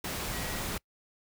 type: tone in noise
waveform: sine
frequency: 1918 Hz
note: A#6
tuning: 49 cents sharp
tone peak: -44 dBFS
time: 0.33-0.6 s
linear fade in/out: 5 ms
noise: pink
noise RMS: -35 dBFS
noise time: 0.04-0.78 s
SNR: -12 dB
effects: noise-tail reverb RT60 0.1 s tail -25 dB re dry